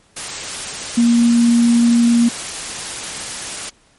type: tone in noise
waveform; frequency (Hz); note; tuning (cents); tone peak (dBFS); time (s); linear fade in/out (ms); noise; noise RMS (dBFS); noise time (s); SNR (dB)
sine; 235.6; A#3; +19; -9; 0.97-2.29; 10; white; -26; 0.16-3.7; +14
effects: pink hiss -54 dBFS RMS until 3.98 s + MP3 48 kbps